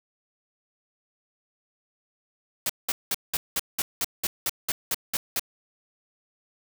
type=noise bursts; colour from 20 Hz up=white; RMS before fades=-26 dBFS; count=13; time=2.66-5.395 s; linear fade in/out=2 ms; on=35 ms; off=190 ms; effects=none